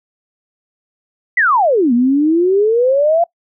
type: exponential two-way sweep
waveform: sine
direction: down then up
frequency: 2049 to 233.1 to 698 Hz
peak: -9 dBFS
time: 1.37-3.24 s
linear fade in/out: 5 ms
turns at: 1.93 s
effects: noise-tail reverb RT60 0.1 s tail -22 dB re dry